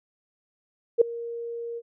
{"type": "tone with ADSR envelope", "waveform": "sine", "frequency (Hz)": 467.8, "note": "A#4", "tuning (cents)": 6, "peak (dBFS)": -10, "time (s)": [0.98, 1.82], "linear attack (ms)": 33, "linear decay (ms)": 4, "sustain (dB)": -21, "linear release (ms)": 46, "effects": []}